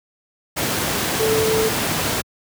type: tone in noise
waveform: sine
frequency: 440 Hz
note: A4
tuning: in tune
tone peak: -17 dBFS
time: 1.19-1.7 s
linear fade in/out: 20 ms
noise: pink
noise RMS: -21 dBFS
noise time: 0.56-2.22 s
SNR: +1 dB
effects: high-pass 100 Hz 12 dB/octave